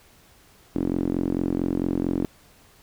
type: tone with band-pass filter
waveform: sawtooth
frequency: 44.46 Hz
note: F1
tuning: 32 cents sharp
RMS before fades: -25 dBFS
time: 0.75-2.25 s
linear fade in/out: 0 ms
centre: 290 Hz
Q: 3.7
effects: pink hiss -55 dBFS RMS until 2.82 s